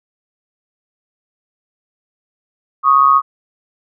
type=tone pair together; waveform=sine; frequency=1108.7 / 1244.5 Hz; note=C#6 / D#6; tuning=0 / 0 cents; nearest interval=major second; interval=200 cents; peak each=-10 dBFS; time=2.83-3.22 s; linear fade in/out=50 ms; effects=none